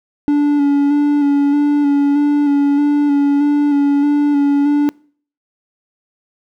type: tone with vibrato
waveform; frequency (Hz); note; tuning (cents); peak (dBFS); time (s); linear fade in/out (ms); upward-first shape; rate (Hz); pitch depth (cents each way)
triangle; 287.6; D4; -36; -8; 0.28-4.89; 0; square; 1.6; 21
effects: noise-tail reverb RT60 0.5 s tail -25 dB re dry